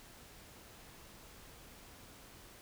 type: silence
effects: pink hiss -56 dBFS RMS until 2.61 s